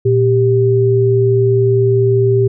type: tone pair together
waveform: sine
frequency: 117.62 / 392.9 Hz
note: A#2 / G4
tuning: +16 / +4 cents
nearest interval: octave + major sixth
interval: 2088 cents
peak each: -12 / -11 dBFS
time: 0.05-2.48 s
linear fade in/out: 10 ms
effects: none